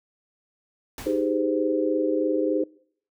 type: noise with exponential decay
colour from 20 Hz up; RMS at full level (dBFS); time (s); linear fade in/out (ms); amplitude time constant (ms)
pink; -35; 0.98-1.42; 1; 95
type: chord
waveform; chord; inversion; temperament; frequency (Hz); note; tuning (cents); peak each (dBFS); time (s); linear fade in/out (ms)
sine; Ab major seventh; second; equal with one note detuned; 311.1 / 392 / 415.3 / 515.7; Eb4 / G4 / Ab4 / C5; 0 / 0 / 0 / -25; -25 / -28 / -29 / -26; 1.06-2.64; 5
effects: noise-tail reverb RT60 0.6 s tail -23 dB re dry